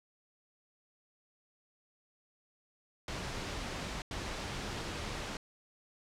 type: noise bursts at uneven times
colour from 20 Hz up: pink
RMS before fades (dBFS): -39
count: 2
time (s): 3.08-4.02 / 4.11-5.37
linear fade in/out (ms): 2
effects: low-pass 6000 Hz 12 dB/octave